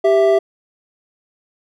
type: tone pair together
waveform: triangle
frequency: 392.4 / 660 Hz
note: G4 / E5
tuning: +2 / +2 cents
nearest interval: major sixth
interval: 900 cents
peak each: -11 dBFS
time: 0.04-0.39 s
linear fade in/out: 10 ms
effects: none